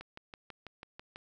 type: click train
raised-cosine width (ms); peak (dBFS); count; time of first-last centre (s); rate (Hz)
0.3; -29; 8; 0.01-1.159; 6.09
effects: none